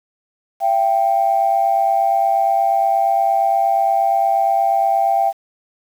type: tone pair together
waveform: sine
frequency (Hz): 675.5 / 784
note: E5 / G5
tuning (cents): +42 / 0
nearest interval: minor third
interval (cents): 258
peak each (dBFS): -17 / -14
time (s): 0.6-5.33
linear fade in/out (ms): 50
effects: tanh soft clip ceiling -5 dBFS + 7-bit